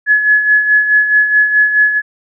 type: tone with tremolo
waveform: sine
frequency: 1700 Hz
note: G#6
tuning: 40 cents sharp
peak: -5 dBFS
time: 0.06-2.02 s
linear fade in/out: 50 ms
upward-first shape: sine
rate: 4.7 Hz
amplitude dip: 60%
effects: none